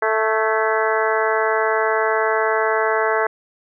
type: harmonic tone with a mistuned harmonic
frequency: 220 Hz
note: A3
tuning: in tune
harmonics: 2 / 3 / 4 / 5 / 6 / 7 / 8 / 9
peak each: -21 / -23 / -24 / -25 / -26 / -26 / -27 / -28 dBFS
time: 0.02-3.27 s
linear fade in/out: 5 ms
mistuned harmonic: 8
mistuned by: -56 cents
effects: none